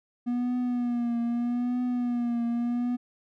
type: tone with vibrato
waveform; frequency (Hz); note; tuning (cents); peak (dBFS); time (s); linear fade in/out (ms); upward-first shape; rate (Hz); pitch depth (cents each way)
triangle; 241.4; B3; -39; -23; 0.26-2.97; 20; triangle; 0.8; 53
effects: none